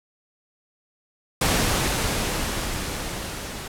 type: noise with level ramp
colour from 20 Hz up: pink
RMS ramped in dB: -20 to -34 dBFS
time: 1.41-3.68 s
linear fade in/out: 5 ms
effects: low-pass 12000 Hz 12 dB/octave